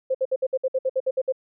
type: tone bursts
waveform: sine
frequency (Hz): 523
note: C5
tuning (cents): -1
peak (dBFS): -19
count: 12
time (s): 0.1-1.324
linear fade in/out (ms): 10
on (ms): 47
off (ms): 60
effects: none